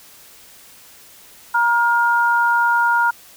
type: tone pair together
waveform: sine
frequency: 945.1 / 1416 Hz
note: A#5 / F6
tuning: +24 / +23 cents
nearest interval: perfect fifth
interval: 699 cents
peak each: -16 dBFS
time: 1.54-3.11 s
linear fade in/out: 10 ms
effects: white hiss -45 dBFS RMS until 3.36 s